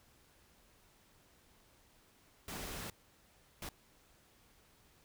pink noise bursts at uneven times, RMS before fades -44 dBFS, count 2, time 2.48-2.9 / 3.62-3.69 s, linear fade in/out 2 ms, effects pink hiss -67 dBFS RMS until 5.04 s

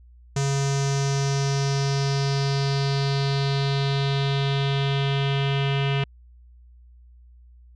square tone with low-pass filter sweep, 138.59 Hz, C#3, in tune, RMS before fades -23 dBFS, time 0.36-6.04 s, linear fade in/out 5 ms, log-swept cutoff 6800 to 2900 Hz, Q 3.9, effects added 60 Hz sine -47 dBFS peak until 7.75 s

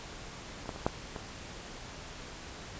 clicks, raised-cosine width 1 ms, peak -30 / -22 / -28 / -12 / -24 dBFS, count 5, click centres 0.658 / 0.692 / 0.761 / 0.865 / 1.162 s, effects pink hiss -45 dBFS RMS until 2.79 s + resampled to 16000 Hz

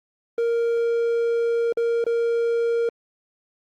triangle tone with dropouts, 466.2 Hz, A#4, in tune, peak -17 dBFS, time 0.38-2.89 s, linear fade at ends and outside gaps 2 ms, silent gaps 1.725-1.772 / 2.041-2.065 s, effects Opus 24 kbps

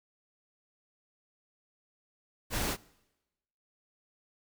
pink noise, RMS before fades -32 dBFS, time 2.5-2.77 s, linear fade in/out 50 ms, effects noise-tail reverb RT60 1.0 s tail -23 dB re dry

